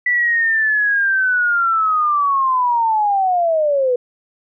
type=linear sweep; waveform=sine; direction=down; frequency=1975.5 to 483.5 Hz; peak=-13 dBFS; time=0.06-3.96 s; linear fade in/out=5 ms; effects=none